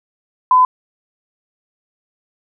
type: tone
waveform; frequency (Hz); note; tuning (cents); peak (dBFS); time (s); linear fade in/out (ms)
sine; 1011; B5; +40; -7; 0.51-0.65; 2
effects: none